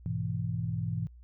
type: chord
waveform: sine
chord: E major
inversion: first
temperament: just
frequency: 103.01 / 123.61 / 164.81 Hz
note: G#2 / B2 / E3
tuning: -14 / +2 / 0 cents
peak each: -34 dBFS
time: 0.06-1.07 s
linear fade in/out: 0 ms
effects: added 60 Hz sine -49 dBFS peak until 1.23 s